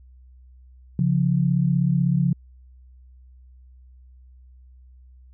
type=tone pair together; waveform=sine; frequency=138.59 / 174.73 Hz; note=C#3 / F3; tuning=0 / +1 cents; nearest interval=major third; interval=401 cents; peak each=-20 dBFS; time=0.99-2.33 s; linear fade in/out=2 ms; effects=added 63 Hz sine -46 dBFS peak until 5.33 s